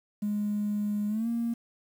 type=tone with pitch glide; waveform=triangle; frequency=207.7 to 233.1 Hz; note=G#3 to A#3; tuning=0 to 0 cents; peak=-23 dBFS; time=0.22-1.54 s; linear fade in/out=10 ms; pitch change=+200 cents; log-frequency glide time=1.08-1.28 s; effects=tanh soft clip ceiling -24 dBFS + 9-bit